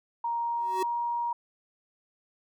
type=tone with pitch glide; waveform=sine; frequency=937 to 946.8 Hz; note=A#5 to A#5; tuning=+9 to +27 cents; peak=-27 dBFS; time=0.24-1.33 s; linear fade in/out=5 ms; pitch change=+18 cents; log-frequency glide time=0.37-0.95 s
type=tone with exponential growth; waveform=square; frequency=374.4 Hz; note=F#4; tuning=20 cents sharp; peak=-27 dBFS; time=0.56-0.83 s; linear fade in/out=5 ms; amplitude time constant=57 ms
effects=none